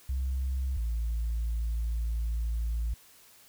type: tone pair in turn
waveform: sine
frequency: 65.5 / 56.58 Hz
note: C2 / A1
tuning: +2 / +49 cents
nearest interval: minor third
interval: 253 cents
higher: first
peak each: -26 dBFS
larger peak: neither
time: 0.09-0.77 / 0.77-2.94 s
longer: second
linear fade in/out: 5 ms
effects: tanh soft clip ceiling -25 dBFS + white hiss -57 dBFS RMS until 3.48 s